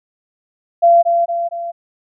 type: tone with echo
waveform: sine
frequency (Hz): 684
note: F5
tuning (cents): -36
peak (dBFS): -6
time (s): 0.82-1.03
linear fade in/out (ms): 20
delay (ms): 230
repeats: 3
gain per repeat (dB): -5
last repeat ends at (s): 1.72
effects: none